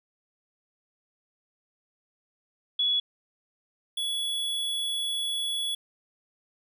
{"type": "tone pair in turn", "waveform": ["sine", "square"], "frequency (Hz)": [3387, 3387], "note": ["G#7", "G#7"], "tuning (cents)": [33, 33], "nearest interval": "unison", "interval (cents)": 0, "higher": "neither", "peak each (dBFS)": [-22, -28], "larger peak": "first", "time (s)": [[2.79, 3], [3.97, 5.75]], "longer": "second", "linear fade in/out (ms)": 5, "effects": []}